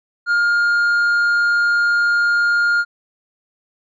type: tone with tanh clipping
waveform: sine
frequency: 1413 Hz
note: F6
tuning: 20 cents sharp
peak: -14 dBFS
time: 0.26-2.85 s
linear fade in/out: 50 ms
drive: 4 dB
effects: none